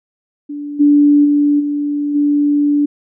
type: tone with level steps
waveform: sine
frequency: 290.9 Hz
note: D4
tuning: 16 cents flat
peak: -22 / -6 / -9 / -15 / -10 dBFS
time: 0.49-2.86 s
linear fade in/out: 10 ms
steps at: 0.79 / 1.24 / 1.59 / 2.14 s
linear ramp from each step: 20 ms
effects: none